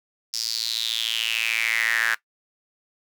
square tone with high-pass filter sweep, 56.8 Hz, A#1, 44 cents flat, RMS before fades -25 dBFS, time 0.33-2.15 s, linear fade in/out 10 ms, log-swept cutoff 5200 to 1600 Hz, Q 6.5, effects noise-tail reverb RT60 0.1 s tail -17 dB re dry

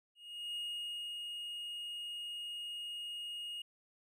triangle tone with ADSR envelope, 2865 Hz, F7, 44 cents sharp, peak -36 dBFS, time 0.15-3.62 s, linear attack 400 ms, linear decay 610 ms, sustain -3 dB, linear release 4 ms, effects none

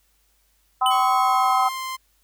harmonic tone, 256.3 Hz, C4, 36 cents flat, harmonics 3 / 4 / 5, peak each -20 / -21 / -22 dBFS, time 0.81-1.69 s, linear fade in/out 10 ms
square tone with exponential decay, 2999 Hz, F#7, 23 cents sharp, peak -20 dBFS, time 0.86-1.14 s, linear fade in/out 1 ms, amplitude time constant 59 ms
sawtooth tone with pitch glide, 1103 to 1044.7 Hz, C#6 to C6, -9 to -3 cents, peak -24 dBFS, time 0.9-1.97 s, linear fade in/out 20 ms, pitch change -94 cents, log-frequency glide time 1.1-1.82 s
effects added 50 Hz sine -65 dBFS peak until 2.23 s + white hiss -65 dBFS RMS until 2.23 s

